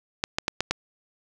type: clicks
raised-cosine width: 0.2 ms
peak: -6 dBFS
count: 5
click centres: 0.239 / 0.385 / 0.481 / 0.606 / 0.71 s
effects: none